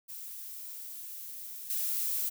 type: noise with level steps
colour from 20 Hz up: violet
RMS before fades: -43 / -32 dBFS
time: 0.08-2.3 s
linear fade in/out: 20 ms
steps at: 1.7 s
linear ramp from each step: 2 ms
effects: none